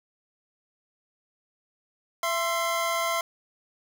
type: tone pair together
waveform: 25% pulse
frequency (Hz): 670.9 / 1046.5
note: E5 / C6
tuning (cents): +30 / 0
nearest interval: minor sixth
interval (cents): 770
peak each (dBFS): -24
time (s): 2.23-3.21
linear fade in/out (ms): 2
effects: none